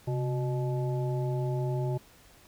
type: harmonic tone with a mistuned harmonic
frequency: 122.9 Hz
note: B2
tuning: 8 cents flat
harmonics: 1 / 3 / 5 / 7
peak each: -28 / -35 / -39 / -42 dBFS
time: 0.07-1.98 s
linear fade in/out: 10 ms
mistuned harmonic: 1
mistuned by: +130 cents
effects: pink hiss -57 dBFS RMS until 2.47 s